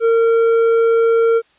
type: tone with hard clipping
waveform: sine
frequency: 457.9 Hz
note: A#4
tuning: 31 cents flat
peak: -12 dBFS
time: 0-1.42 s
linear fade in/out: 50 ms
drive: 6 dB
effects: white hiss -56 dBFS RMS until 1.58 s + resampled to 8000 Hz